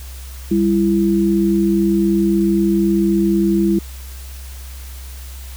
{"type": "tone pair together", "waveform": "sine", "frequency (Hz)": [197.96, 334.1], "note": ["G3", "E4"], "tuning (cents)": [17, 23], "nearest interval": "major sixth", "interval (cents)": 906, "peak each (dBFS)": -15, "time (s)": [0.51, 3.79], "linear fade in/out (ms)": 5, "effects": ["added 65 Hz sine -30 dBFS peak until 5.56 s", "white hiss -40 dBFS RMS until 5.56 s"]}